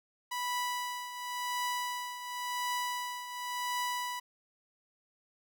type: tone with tremolo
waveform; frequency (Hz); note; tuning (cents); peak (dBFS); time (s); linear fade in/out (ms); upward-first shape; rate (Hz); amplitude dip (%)
sawtooth; 985; B5; -5; -27; 0.31-4.2; 10; triangle; 0.93; 70
effects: none